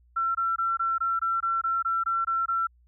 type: tone bursts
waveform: sine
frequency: 1351 Hz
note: E6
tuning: 42 cents sharp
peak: -23 dBFS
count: 12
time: 0.16-2.671 s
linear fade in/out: 10 ms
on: 190 ms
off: 21 ms
effects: added 60 Hz sine -57 dBFS peak until 2.87 s